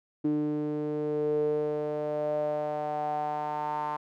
sawtooth tone with band-pass filter sweep, 150 Hz, D3, 37 cents sharp, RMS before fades -30 dBFS, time 0.24-3.97 s, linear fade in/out 10 ms, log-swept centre 320 to 960 Hz, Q 7.2, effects none

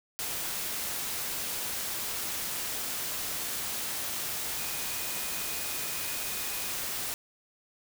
sine tone in noise, 2485 Hz, D#7, 3 cents flat, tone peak -45 dBFS, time 4.58-6.71 s, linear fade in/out 0 ms, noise white, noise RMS -34 dBFS, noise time 0.19-7.14 s, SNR -14 dB, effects none

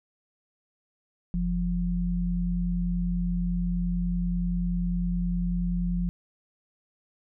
sine tone pair together, 44.9 / 175.7 Hz, F1 / F3, +49 / +11 cents, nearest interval 2 octaves, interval 2362 cents, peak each -28 / -26 dBFS, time 1.34-6.09 s, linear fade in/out 0 ms, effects none

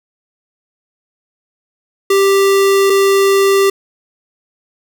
square tone pair in turn, 392.8 / 392.8 Hz, G4 / G4, +4 / +4 cents, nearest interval unison, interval 0 cents, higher neither, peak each -9 dBFS, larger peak neither, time 2.1-2.9 / 2.9-3.7 s, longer neither, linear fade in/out 5 ms, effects none

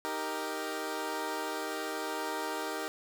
15% pulse chord, Eb major, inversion none, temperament equal, 311.1 / 392 / 466.2 Hz, Eb4 / G4 / Bb4, 0 / 0 / 0 cents, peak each -32 dBFS, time 0.05-2.88 s, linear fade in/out 0 ms, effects none

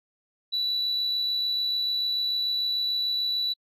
sine tone with amplitude modulation, 3950 Hz, B7, in tune, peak -21 dBFS, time 0.52-3.54 s, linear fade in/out 20 ms, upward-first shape sine, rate 66.8 Hz, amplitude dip 35%, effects tanh soft clip ceiling -21 dBFS + AAC 32 kbps

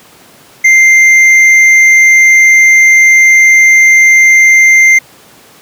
sine tone with hard clipping, 2093 Hz, C7, in tune, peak -3 dBFS, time 0.64-4.99 s, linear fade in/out 10 ms, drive 5 dB, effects pink hiss -39 dBFS RMS until 5.61 s + high-pass 150 Hz 12 dB/octave

